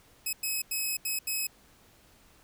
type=tone bursts at uneven times; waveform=5% pulse; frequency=2558 Hz; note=D#7; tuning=47 cents sharp; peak=-20 dBFS; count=5; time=0.26-0.33 / 0.43-0.62 / 0.71-0.97 / 1.05-1.19 / 1.27-1.47 s; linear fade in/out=5 ms; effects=pink hiss -60 dBFS RMS until 2.43 s